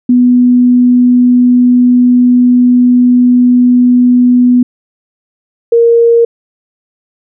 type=tone pair in turn; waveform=sine; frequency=246.9 / 466.1 Hz; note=B3 / A#4; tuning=0 / 0 cents; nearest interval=major seventh; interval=1100 cents; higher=second; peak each=-3 dBFS; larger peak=neither; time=0.09-4.63 / 5.72-6.25 s; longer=first; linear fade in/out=5 ms; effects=none